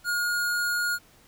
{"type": "tone", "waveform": "square", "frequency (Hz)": 1432, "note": "F6", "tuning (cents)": 43, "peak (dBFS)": -25, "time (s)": [0.04, 0.99], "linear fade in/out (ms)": 50, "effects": ["pink hiss -57 dBFS RMS until 1.27 s"]}